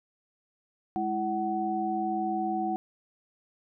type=tone cluster; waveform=sine; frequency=209.5 / 330.9 / 749 Hz; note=G#3 / E4 / F#5; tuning=+15 / +7 / +21 cents; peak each=-34 / -32 / -29 dBFS; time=0.96-2.76 s; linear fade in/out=0 ms; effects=none